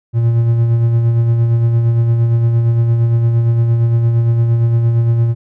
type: tone with tremolo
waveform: triangle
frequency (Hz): 116.54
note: A#2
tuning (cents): 0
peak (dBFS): -6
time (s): 0.13-5.35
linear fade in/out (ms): 50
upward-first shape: sine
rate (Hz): 8.7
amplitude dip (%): 35
effects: none